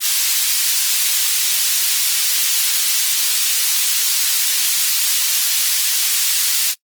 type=high-pass noise; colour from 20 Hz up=pink; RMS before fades=-17 dBFS; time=0-6.75 s; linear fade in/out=50 ms; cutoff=3700 Hz; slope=12 dB/octave; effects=noise-tail reverb RT60 0.1 s tail -22 dB re dry + Opus 24 kbps